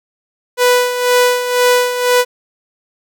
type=tone with tremolo; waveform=sawtooth; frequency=493.9 Hz; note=B4; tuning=in tune; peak=-4 dBFS; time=0.57-2.25 s; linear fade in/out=50 ms; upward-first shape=sine; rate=2 Hz; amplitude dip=65%; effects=none